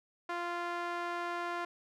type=tone with band-pass filter; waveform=sawtooth; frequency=347.3 Hz; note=F4; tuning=10 cents flat; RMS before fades=-37 dBFS; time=0.29-1.65 s; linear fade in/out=5 ms; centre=1200 Hz; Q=1.2; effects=none